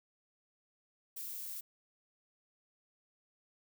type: noise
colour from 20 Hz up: violet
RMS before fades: -43 dBFS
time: 1.16-1.61 s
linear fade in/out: 10 ms
effects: none